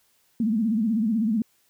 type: tone with vibrato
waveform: sine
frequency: 220.5 Hz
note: A3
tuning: 4 cents sharp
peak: -20 dBFS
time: 0.4-1.42 s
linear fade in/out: 2 ms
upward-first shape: sine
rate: 16 Hz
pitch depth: 130 cents each way
effects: white hiss -65 dBFS RMS until 1.69 s